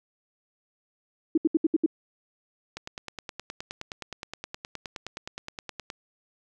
sine tone bursts, 321.1 Hz, E4, 45 cents flat, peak -17 dBFS, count 6, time 1.35-1.862 s, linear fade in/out 5 ms, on 27 ms, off 70 ms
click train, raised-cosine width 0.2 ms, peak -18 dBFS, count 31, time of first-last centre 2.77-5.902 s, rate 9.58 Hz
effects none

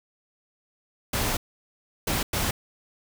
pink noise bursts at uneven times, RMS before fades -26 dBFS, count 3, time 1.13-1.37 / 2.07-2.23 / 2.33-2.51 s, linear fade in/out 5 ms, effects none

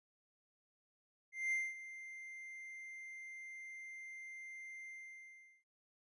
triangle tone with ADSR envelope, 2093 Hz, C7, in tune, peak -31 dBFS, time 1.32-5.64 s, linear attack 200 ms, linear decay 220 ms, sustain -15 dB, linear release 760 ms, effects resampled to 24000 Hz

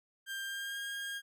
30% pulse tone with pitch glide, 1589 to 1620.5 Hz, G6 to G#6, +23 to -43 cents, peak -35 dBFS, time 0.26-1.22 s, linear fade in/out 50 ms, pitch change +34 cents, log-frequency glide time 0.44-0.8 s, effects none

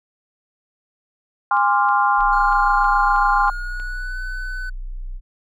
sine chord, D half-diminished seventh, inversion second, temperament equal with one note detuned, 817.3 / 1046.5 / 1174.7 / 1396.9 Hz, Ab5 / C6 / D6 / F6, -28 / 0 / 0 / 0 cents, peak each -18 / -18 / -23 / -21 dBFS, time 1.51-3.5 s, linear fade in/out 2 ms
click train, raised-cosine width 0.3 ms, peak -25 dBFS, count 8, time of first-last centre 1.57-3.799 s, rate 3.14 Hz
sine tone, 30.99 Hz, B0, 7 cents sharp, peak -26 dBFS, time 2.17-5.21 s, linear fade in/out 50 ms
triangle tone with pitch glide, 1424 to 1504.3 Hz, F6 to F#6, +33 to +28 cents, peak -26 dBFS, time 2.32-4.7 s, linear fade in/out 10 ms, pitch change +95 cents, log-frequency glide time 3.47-4.19 s
effects none

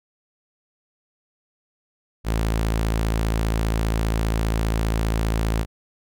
sawtooth tone, 55 Hz, A1, in tune, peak -16 dBFS, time 2.24-5.66 s, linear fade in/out 50 ms, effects none

